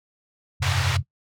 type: chord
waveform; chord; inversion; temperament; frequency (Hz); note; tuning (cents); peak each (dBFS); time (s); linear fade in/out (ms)
sine; F suspended second; none; equal; 87.31 / 98 / 130.81; F2 / G2 / C3; 0 / 0 / 0; -26; 0.6-1.03; 20
type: band-pass noise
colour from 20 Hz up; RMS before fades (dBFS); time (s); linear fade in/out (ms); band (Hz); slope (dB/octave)
pink; -28; 0.62-0.97; 5; 950 to 5000; 12
effects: noise-tail reverb RT60 0.1 s tail -18 dB re dry